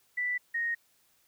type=tone pair in turn; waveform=sine; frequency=1975.5 / 1864.6 Hz; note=B6 / A#6; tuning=0 / 0 cents; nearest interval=minor second; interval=100 cents; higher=first; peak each=-28 dBFS; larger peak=neither; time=0.17-0.38 / 0.54-0.75 s; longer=neither; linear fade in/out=10 ms; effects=white hiss -68 dBFS RMS until 1.27 s